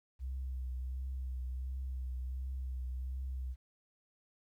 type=tone with vibrato; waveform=sine; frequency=64.3 Hz; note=C2; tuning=30 cents flat; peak=-35 dBFS; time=0.19-3.56 s; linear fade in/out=50 ms; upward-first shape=triangle; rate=1.4 Hz; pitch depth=40 cents each way; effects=tanh soft clip ceiling -33 dBFS + 12-bit